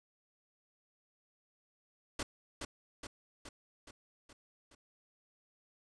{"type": "noise with echo", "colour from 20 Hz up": "pink", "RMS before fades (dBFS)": -37, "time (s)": [2.19, 2.23], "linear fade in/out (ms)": 5, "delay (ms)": 420, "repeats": 6, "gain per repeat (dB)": -4, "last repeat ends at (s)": 4.75, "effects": ["resampled to 22050 Hz"]}